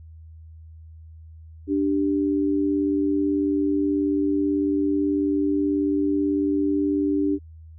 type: tone pair together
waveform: sine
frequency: 293.7 / 392 Hz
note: D4 / G4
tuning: 0 / 0 cents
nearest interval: perfect fourth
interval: 500 cents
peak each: -20 / -26 dBFS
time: 1.67-7.39 s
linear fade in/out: 50 ms
effects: added 80 Hz sine -41 dBFS peak until 7.78 s